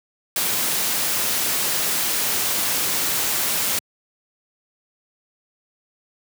white noise, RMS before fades -22 dBFS, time 0.36-3.79 s, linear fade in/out 2 ms, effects high-pass 100 Hz 12 dB/octave

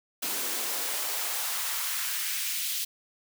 white noise with high-pass filter sweep, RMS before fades -31 dBFS, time 0.22-2.85 s, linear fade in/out 10 ms, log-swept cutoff 230 to 3200 Hz, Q 1.2, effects none

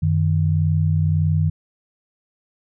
sine tone pair together, 93.29 / 155 Hz, F#2 / D#3, +15 / -6 cents, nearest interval major sixth, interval 879 cents, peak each -18 dBFS, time 0.02-1.5 s, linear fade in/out 10 ms, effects none

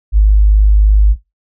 sine tone, 51.6 Hz, G#1, 10 cents flat, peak -4 dBFS, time 0.12-1.16 s, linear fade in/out 50 ms, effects noise-tail reverb RT60 0.2 s tail -19 dB re dry

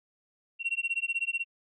sine tone with tremolo, 2737 Hz, F7, 36 cents flat, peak -23 dBFS, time 0.59-1.45 s, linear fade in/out 50 ms, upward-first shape sine, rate 16 Hz, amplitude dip 100%, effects tanh soft clip ceiling -23 dBFS

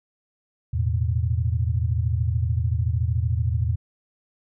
sine chord, E suspended fourth, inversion none, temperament equal, 82.41 / 110 / 123.47 Hz, E2 / A2 / B2, 0 / 0 / 0 cents, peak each -23 / -24 / -27 dBFS, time 0.73-3.76 s, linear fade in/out 10 ms, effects none

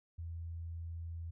sine tone, 83.5 Hz, E2, 23 cents sharp, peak -40 dBFS, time 0.18-1.31 s, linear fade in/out 10 ms, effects none

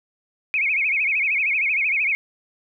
sine tone with vibrato, 2349 Hz, D7, in tune, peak -18 dBFS, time 0.54-2.15 s, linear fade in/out 0 ms, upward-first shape sine, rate 13 Hz, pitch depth 170 cents each way, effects none

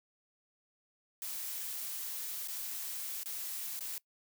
blue noise with dropouts, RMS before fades -40 dBFS, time 1.22-3.98 s, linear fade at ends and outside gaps 1 ms, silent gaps 2.475-2.483 / 3.233-3.258 / 3.792-3.807 s, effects noise-tail reverb RT60 0.1 s tail -21 dB re dry

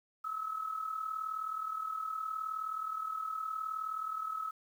sine tone with amplitude modulation, 1292 Hz, E6, 35 cents flat, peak -32 dBFS, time 0.24-4.51 s, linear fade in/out 10 ms, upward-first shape sine, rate 39.2 Hz, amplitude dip 65%, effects 10-bit

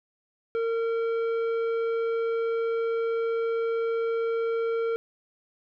sine tone with tanh clipping, 457.7 Hz, A#4, 32 cents flat, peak -26 dBFS, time 0.55-4.96 s, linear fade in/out 0 ms, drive 10 dB, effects none

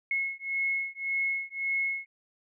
sine beating tone pair, 2176 / 2177.8 Hz, C#7 / C#7, -33 / -31 cents, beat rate 1.8 Hz, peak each -31 dBFS, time 0.11-2.06 s, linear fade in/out 2 ms, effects none

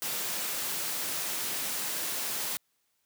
white high-pass noise, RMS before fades -33 dBFS, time 0.02-2.57 s, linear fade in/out 0 ms, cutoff 140 Hz, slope 12 dB/octave, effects white hiss -75 dBFS RMS until 3.05 s + high-pass 60 Hz 12 dB/octave

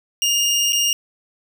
25% pulse tone with dropouts, 2832 Hz, F7, 23 cents sharp, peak -12 dBFS, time 0.22-0.93 s, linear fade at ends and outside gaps 1 ms, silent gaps 0.723-0.73 s, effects none

